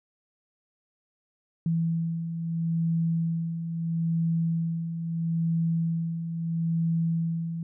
sine beating tone pair, 164.81 / 165.57 Hz, E3 / E3, 0 / +8 cents, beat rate 0.76 Hz, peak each -33 / -25 dBFS, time 1.66-7.63 s, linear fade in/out 2 ms, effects none

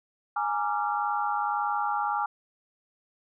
sine chord, Bb dominant seventh, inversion third, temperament equal with one note detuned, 830.6 / 932.3 / 1174.7 / 1376.1 Hz, Ab5 / Bb5 / D6 / F6, 0 / 0 / 0 / -26 cents, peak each -28 / -34 / -32 / -32 dBFS, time 0.36-2.26 s, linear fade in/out 5 ms, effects none

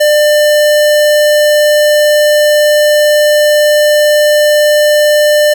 square tone, 597 Hz, D5, 28 cents sharp, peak -6 dBFS, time 0-5.54 s, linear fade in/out 10 ms, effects none

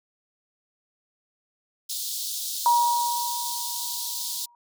pink high-pass noise, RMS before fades -31 dBFS, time 1.89-4.46 s, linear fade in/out 10 ms, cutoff 3600 Hz, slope 48 dB/octave
sine tone with exponential decay, 953 Hz, A#5, 38 cents sharp, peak -15 dBFS, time 2.66-4.55 s, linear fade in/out 1 ms, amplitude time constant 410 ms
effects none

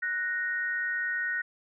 sine tone pair together, 1480 / 1864.7 Hz, F#6 / A#6, 0 / 0 cents, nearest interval major third, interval 400 cents, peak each -31 / -30 dBFS, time 0.02-1.42 s, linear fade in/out 10 ms, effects none

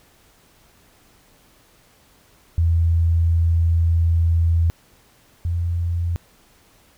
sine tone pair in turn, 83.4 / 85.65 Hz, E2 / F2, +21 / -33 cents, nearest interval unison, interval 46 cents, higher second, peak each -14 / -19 dBFS, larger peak first, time 2.58-4.7 / 5.45-6.16 s, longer first, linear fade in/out 0 ms, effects pink hiss -55 dBFS RMS until 6.97 s

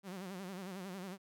sawtooth tone with vibrato, 188.1 Hz, F#3, 29 cents sharp, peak -39 dBFS, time 0.03-1.18 s, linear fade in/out 50 ms, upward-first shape sine, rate 11 Hz, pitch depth 110 cents each way, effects none

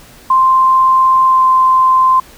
sine tone with pitch glide, 1046 to 1039.4 Hz, C6 to C6, -1 to -12 cents, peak -6 dBFS, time 0.3-2.2 s, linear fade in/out 5 ms, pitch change -11 cents, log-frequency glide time 1.25-1.44 s, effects pink hiss -40 dBFS RMS until 2.37 s

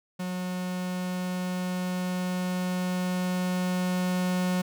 45% pulse tone with level ramp, 181.9 Hz, F#3, 29 cents flat, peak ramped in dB -30 to -24 dBFS, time 0.19-4.62 s, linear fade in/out 10 ms, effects none

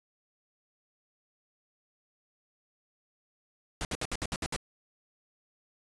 pink noise bursts, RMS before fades -33 dBFS, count 8, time 3.81-4.563 s, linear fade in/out 0 ms, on 39 ms, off 63 ms, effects resampled to 22050 Hz

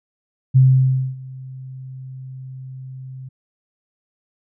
sine tone with ADSR envelope, 130.81 Hz, C3, in tune, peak -7 dBFS, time 0.54-3.29 s, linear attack 24 ms, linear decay 590 ms, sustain -24 dB, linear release 10 ms, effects none

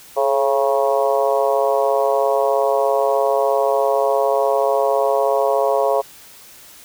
harmonic tone with a mistuned harmonic, 137 Hz, C#3, 20 cents flat, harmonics 3 / 4 / 5 / 6 / 7 / 8, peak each -21 / -18 / -20 / -28 / -24 / -27 dBFS, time 0.16-6.02 s, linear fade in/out 20 ms, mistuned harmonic 3, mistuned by +57 cents, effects white hiss -43 dBFS RMS until 6.84 s

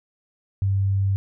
sine tone, 97.8 Hz, G2, 4 cents flat, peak -18 dBFS, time 0.62-1.16 s, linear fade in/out 0 ms, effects none

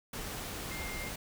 sine tone in noise, 2112 Hz, C7, 16 cents sharp, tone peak -42 dBFS, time 0.71-1.09 s, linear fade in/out 5 ms, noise pink, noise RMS -40 dBFS, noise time 0.13-1.16 s, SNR -5 dB, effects none

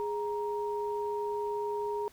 sine tone pair together, 414.6 / 937.5 Hz, G#4 / A#5, -3 / +10 cents, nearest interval octave + major second, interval 1413 cents, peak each -32 / -35 dBFS, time 0-2.08 s, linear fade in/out 0 ms, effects pink hiss -59 dBFS RMS until 2.12 s

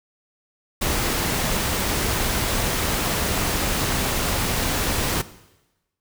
pink noise, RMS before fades -23 dBFS, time 0.81-5.22 s, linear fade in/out 10 ms, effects noise-tail reverb RT60 1.0 s tail -17 dB re dry

